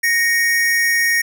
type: tone pair together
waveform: square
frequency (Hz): 1864.7 / 2232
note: A#6 / C#7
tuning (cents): 0 / +11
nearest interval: minor third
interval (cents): 311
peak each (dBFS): -15 / -23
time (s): 0.03-1.22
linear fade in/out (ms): 10
effects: none

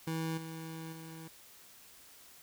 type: tone with level steps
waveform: 25% pulse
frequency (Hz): 161.9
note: E3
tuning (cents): -31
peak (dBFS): -30 / -38 / -42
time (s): 0.07-1.28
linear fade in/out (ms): 5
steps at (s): 0.37 / 0.92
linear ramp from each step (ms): 10
effects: white hiss -57 dBFS RMS until 2.42 s

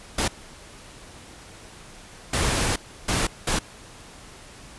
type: noise bursts at uneven times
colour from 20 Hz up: pink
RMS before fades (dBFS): -23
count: 4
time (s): 0.18-0.28 / 2.33-2.76 / 3.08-3.27 / 3.47-3.59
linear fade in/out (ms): 5
effects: pink hiss -45 dBFS RMS until 4.78 s + resampled to 24000 Hz

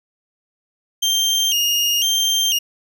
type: tone with vibrato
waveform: 30% pulse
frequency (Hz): 2999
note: F#7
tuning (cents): +23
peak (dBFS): -13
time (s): 1.02-2.59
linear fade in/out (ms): 10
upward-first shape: square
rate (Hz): 1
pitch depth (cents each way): 91
effects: none

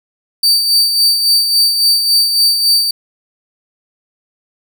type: tone with tremolo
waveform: 40% pulse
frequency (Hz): 4615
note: D8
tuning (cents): -31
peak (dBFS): -6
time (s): 0.43-2.91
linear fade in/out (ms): 5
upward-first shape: sine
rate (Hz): 3.6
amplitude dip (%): 50
effects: none

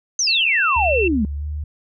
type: exponential sweep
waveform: sine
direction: down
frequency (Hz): 6390 to 196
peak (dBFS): -16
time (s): 0.19-1.25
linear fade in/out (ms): 2
type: tone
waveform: sine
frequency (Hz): 2690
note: E7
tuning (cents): +34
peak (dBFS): -19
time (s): 0.27-1.08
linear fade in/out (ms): 5
type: tone with pitch glide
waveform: sine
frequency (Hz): 72 to 74.93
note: D2 to D2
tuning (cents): -34 to +35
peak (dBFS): -23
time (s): 0.76-1.64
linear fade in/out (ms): 5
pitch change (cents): +69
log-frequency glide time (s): 1.37-1.46
effects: none

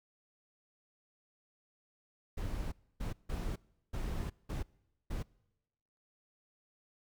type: noise bursts at uneven times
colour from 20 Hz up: brown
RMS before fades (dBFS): -37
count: 6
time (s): 2.37-2.72 / 3-3.13 / 3.29-3.56 / 3.93-4.3 / 4.49-4.63 / 5.1-5.23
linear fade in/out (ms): 10
effects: noise-tail reverb RT60 1.0 s tail -25 dB re dry

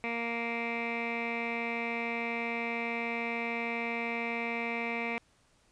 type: tone with low-pass filter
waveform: 15% pulse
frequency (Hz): 233.1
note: A#3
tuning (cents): 0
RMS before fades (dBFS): -34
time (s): 0.04-5.18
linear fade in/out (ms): 0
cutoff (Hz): 2300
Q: 5.5
effects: pink hiss -67 dBFS RMS until 5.71 s + resampled to 22050 Hz

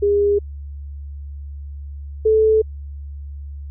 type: tone pair in turn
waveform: sine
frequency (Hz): 407.3 / 436.5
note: G#4 / A4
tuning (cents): -34 / -14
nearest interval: minor second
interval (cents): 120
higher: second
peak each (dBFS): -13 / -11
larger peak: second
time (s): 0.02-0.39 / 2.25-2.62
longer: neither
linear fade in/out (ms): 10
effects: added 71 Hz sine -29 dBFS peak until 3.7 s

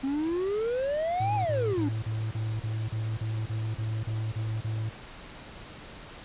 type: exponential two-way sweep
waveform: triangle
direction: up then down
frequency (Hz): 263.2 to 849 to 273.1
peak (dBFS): -24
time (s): 0.03-1.89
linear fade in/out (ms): 10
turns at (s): 1.35
type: tone bursts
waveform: triangle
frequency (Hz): 110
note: A2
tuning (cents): 0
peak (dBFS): -26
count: 13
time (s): 1.2-4.894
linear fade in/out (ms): 5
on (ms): 250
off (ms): 37
effects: pink hiss -45 dBFS RMS until 6.24 s + resampled to 8000 Hz

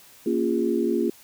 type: chord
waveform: sine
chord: Bb minor seventh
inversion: none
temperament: equal with one note detuned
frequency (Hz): 233.1 / 277.2 / 349.2 / 409.1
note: Bb3 / Db4 / F4 / Ab4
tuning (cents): 0 / 0 / 0 / -26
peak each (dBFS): -26 / -28 / -24 / -27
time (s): 0.26-1.1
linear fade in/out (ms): 5
effects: white hiss -51 dBFS RMS until 1.23 s

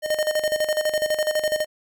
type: tone with tremolo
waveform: square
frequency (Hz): 613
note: D#5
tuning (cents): -26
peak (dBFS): -19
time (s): 0.02-1.66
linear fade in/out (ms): 50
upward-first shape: square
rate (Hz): 12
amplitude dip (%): 70
effects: none

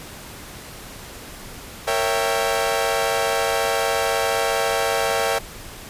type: chord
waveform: sawtooth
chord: A# diminished seventh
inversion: none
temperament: equal with one note detuned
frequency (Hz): 460 / 554.4 / 659.3 / 784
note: A#4 / C#5 / E5 / G5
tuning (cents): -23 / 0 / 0 / 0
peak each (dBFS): -21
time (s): 1.87-5.39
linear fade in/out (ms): 10
effects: pink hiss -38 dBFS RMS until 5.89 s + resampled to 32000 Hz

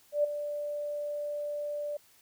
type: tone with ADSR envelope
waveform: sine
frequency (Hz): 587.3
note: D5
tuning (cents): 0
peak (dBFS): -21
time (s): 0.12-1.97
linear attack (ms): 120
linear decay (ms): 11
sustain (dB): -11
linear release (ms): 5
effects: white hiss -62 dBFS RMS until 2.21 s

